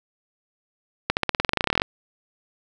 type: accelerating click train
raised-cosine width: 0.3 ms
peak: -3 dBFS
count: 19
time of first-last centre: 1.1-1.819 s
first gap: 69 ms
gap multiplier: 0.93
effects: none